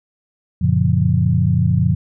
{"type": "chord", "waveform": "sine", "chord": "Gb major seventh", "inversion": "none", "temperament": "equal with one note detuned", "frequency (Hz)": [92.5, 116.54, 141.18, 174.61], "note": ["Gb2", "Bb2", "Db3", "F3"], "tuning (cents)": [0, 0, 32, 0], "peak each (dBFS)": -18, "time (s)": [0.61, 1.95], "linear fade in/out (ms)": 10, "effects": []}